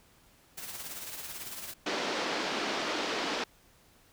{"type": "noise with tremolo", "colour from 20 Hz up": "white", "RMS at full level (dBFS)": -39, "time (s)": [0.57, 1.74], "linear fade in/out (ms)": 10, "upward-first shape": "triangle", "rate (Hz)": 18, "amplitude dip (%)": 55}
{"type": "band-pass noise", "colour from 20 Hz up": "pink", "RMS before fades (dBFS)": -33, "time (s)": [1.86, 3.44], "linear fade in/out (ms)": 5, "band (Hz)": [250, 5300], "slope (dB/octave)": 24}
{"effects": ["pink hiss -62 dBFS RMS until 4.12 s"]}